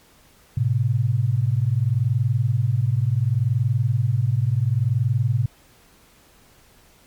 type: tone pair together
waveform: sine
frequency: 108.3 / 128.99 Hz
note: A2 / C3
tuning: -27 / -24 cents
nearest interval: minor third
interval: 303 cents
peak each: -20 dBFS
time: 0.57-5.46 s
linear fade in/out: 5 ms
effects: pink hiss -54 dBFS RMS until 7.06 s + MP3 96 kbps